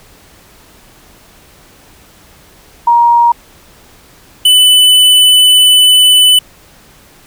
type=tone pair in turn; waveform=sine / square; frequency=944 / 2997 Hz; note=A#5 / F#7; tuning=+22 / +22 cents; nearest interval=octave + minor sixth; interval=2000 cents; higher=second; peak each=-4 dBFS; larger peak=neither; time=2.87-3.32 / 4.45-6.39 s; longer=second; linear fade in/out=5 ms; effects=pink hiss -42 dBFS RMS until 7.26 s